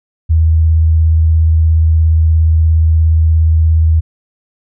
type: tone with vibrato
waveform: sine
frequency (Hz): 80.2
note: E2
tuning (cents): -47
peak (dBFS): -6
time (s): 0.29-4.01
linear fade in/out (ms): 20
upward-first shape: sine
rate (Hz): 17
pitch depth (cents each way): 21
effects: none